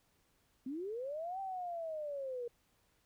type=linear two-way sweep; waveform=sine; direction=up then down; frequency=246.9 to 784 to 469 Hz; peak=-38 dBFS; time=0.66-2.48 s; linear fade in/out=5 ms; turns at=1.4 s; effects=pink hiss -74 dBFS RMS until 3.05 s